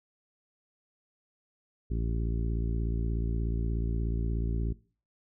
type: harmonic tone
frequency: 56.7 Hz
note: A#1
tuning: 47 cents flat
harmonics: 1 / 2 / 3 / 4 / 5 / 6 / 7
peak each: -29 / -35 / -39 / -41 / -43 / -45 / -46 dBFS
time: 1.9-4.73 s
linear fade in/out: 10 ms
effects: noise-tail reverb RT60 0.4 s tail -20 dB re dry